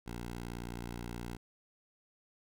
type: tone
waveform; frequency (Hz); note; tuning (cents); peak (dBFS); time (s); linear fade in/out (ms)
10% pulse; 59; A#1; +22; -32; 0.06-1.37; 10
effects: none

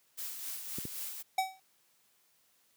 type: noise with tremolo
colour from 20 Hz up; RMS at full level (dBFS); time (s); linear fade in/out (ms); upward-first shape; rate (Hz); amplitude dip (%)
blue; -39; 0.17-1.23; 20; sine; 3.8; 45
type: clicks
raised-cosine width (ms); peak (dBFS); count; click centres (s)
3; -26; 2; 0.785 / 0.853
type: tone with exponential decay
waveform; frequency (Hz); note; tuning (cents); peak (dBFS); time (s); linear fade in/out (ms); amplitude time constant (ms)
square; 760; F#5; +46; -25; 1.38-1.6; 5; 47
effects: white hiss -70 dBFS RMS until 2.76 s + high-pass 100 Hz 12 dB/octave

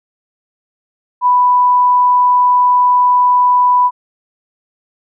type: tone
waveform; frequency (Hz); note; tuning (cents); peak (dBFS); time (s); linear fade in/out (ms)
sine; 990; B5; +4; -7; 1.21-3.91; 50
effects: none

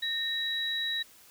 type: tone pair together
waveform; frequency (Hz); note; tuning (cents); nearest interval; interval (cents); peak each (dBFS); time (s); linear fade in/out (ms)
sine; 1833 / 3884; A#6 / B7; -30 / -30; octave + minor second; 1300; -34 / -30; 0.02-1.03; 10
effects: white hiss -56 dBFS RMS until 1.3 s

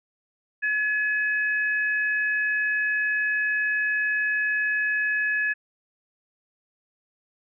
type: tone pair together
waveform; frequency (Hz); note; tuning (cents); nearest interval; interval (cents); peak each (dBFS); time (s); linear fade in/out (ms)
sine; 1700 / 2547; G#6 / D#7; +40 / +40; perfect fifth; 700; -22 / -31; 0.62-5.54; 20
effects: none

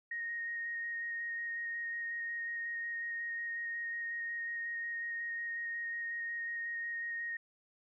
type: tone with vibrato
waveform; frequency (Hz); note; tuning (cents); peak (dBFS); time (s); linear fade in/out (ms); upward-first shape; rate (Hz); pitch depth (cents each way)
sine; 1864.7; A#6; 0; -36; 0.11-7.37; 5; square; 5.5; 8
effects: none

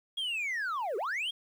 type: linear two-way sweep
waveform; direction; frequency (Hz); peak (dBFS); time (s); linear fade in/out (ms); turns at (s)
sine; down then up; 3322 to 365.1 to 3322; -28; 0.17-1.31; 10; 0.97
effects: tanh soft clip ceiling -30 dBFS + 10-bit

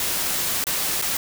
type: noise with dropouts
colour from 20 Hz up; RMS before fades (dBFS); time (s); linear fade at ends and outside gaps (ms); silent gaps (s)
white; -24; 0-1.17; 2; 0.641-0.668 / 1.016-1.022
effects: none

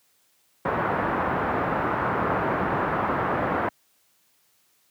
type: low-pass noise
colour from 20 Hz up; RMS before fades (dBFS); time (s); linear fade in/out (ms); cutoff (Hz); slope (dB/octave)
white; -25; 0.65-3.69; 5; 1400; 24
effects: white hiss -65 dBFS RMS until 4.9 s + high-pass 80 Hz 12 dB/octave

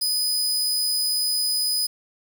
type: tone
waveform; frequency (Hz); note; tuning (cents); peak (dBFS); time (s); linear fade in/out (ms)
sawtooth; 4991; D#8; +5; -18; 0.01-1.87; 10
effects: 8-bit

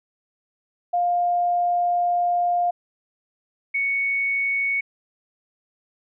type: tone pair in turn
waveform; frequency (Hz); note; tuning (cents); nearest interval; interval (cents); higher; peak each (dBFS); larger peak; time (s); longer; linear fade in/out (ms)
sine; 704 / 2222; F5 / C#7; +14 / +4; octave + minor sixth; 1990; second; -18 / -20; first; 0.93-2.71 / 3.74-4.81; first; 10
effects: none

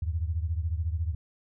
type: beating tone pair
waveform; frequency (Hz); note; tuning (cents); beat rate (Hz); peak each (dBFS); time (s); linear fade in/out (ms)
sine; 78.6 / 92.6; D#2 / F#2; +18 / +2; 14; -28 / -32; 0.02-1.15; 5
effects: none

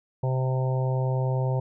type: harmonic tone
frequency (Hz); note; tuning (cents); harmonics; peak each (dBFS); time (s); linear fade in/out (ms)
130; C3; -11; 1 / 3 / 4 / 5 / 6 / 7; -23 / -35 / -33 / -37 / -40 / -37; 0.23-1.6; 5
effects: none

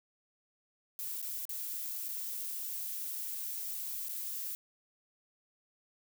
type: noise with dropouts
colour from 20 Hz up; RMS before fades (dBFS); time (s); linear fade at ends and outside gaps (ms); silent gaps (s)
violet; -39; 0.99-4.55; 0; 1.216-1.226 / 1.453-1.493 / 2.084-2.089 / 4.085-4.093
effects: none

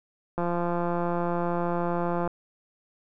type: click train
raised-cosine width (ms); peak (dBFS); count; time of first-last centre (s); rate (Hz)
1; -15; 329; 0.38-2.276; 173
effects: none

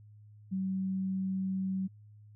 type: tone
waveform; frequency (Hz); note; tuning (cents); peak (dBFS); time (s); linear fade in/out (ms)
sine; 190; F#3; +46; -30; 0.51-1.88; 20
effects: added 105 Hz sine -52 dBFS peak until 2.35 s

